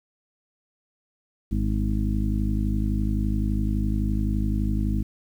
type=harmonic tone with a mistuned harmonic; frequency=51.8 Hz; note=G#1; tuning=4 cents flat; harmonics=1 / 2 / 3 / 4 / 5 / 6; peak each=-24 / -28 / -35 / -28 / -34 / -34 dBFS; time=1.51-5.03 s; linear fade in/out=10 ms; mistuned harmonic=6; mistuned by=+25 cents; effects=9-bit